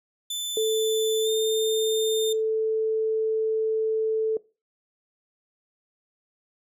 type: tone with pitch glide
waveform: sawtooth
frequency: 3520 to 3619 Hz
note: A7 to A7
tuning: 0 to +48 cents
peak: -25 dBFS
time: 0.3-2.33 s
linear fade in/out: 5 ms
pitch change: +48 cents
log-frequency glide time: 1.23-1.29 s
type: tone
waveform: sine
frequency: 440 Hz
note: A4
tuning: in tune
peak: -21 dBFS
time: 0.57-4.37 s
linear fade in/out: 2 ms
effects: noise-tail reverb RT60 0.3 s tail -20 dB re dry